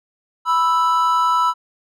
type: tone pair together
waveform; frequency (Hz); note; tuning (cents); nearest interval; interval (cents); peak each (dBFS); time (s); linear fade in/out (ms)
triangle; 987.8 / 1318.6; B5 / E6; 0 / 0; perfect fourth; 500; -15; 0.45-1.54; 50
effects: none